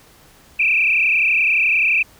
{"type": "tone with frequency modulation", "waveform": "sine", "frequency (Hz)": 2500, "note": "D#7", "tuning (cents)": 8, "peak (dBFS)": -13, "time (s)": [0.59, 2.03], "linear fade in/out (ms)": 10, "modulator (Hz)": 31.6, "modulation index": 5.3, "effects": ["pink hiss -49 dBFS RMS until 2.19 s"]}